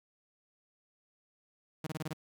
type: tone bursts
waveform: sawtooth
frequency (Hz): 156.6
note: D#3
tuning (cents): +11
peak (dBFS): -31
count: 6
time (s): 1.84-2.133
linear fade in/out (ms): 5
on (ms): 28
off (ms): 25
effects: 11-bit